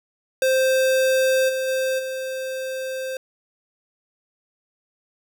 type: tone with level steps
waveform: square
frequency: 523.3 Hz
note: C5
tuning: in tune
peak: -17 / -23 / -21 / -27 dBFS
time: 0.42-3.17 s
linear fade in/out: 2 ms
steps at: 1.48 / 1.67 / 1.98 s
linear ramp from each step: 20 ms
effects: none